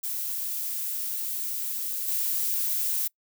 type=noise with level steps; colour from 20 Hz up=violet; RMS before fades=-31 / -27 dBFS; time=0.03-3.08 s; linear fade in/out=10 ms; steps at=2.08 s; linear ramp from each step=2 ms; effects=noise-tail reverb RT60 0.1 s tail -25 dB re dry